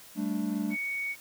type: chord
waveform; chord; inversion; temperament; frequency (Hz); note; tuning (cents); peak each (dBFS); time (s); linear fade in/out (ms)
triangle; G suspended second; none; equal; 196 / 220 / 293.7; G3 / A3 / D4; 0 / 0 / 0; -31 / -30 / -31; 0.15-0.77; 50
type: tone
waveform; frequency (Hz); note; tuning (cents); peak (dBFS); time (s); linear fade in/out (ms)
sine; 2232; C#7; +11; -30; 0.7-1.16; 50
effects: white hiss -51 dBFS RMS until 1.2 s